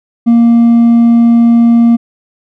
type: tone with hard clipping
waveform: sine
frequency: 233.6 Hz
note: A#3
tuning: 4 cents sharp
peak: -4 dBFS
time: 0.26-1.97 s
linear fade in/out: 20 ms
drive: 2 dB
effects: none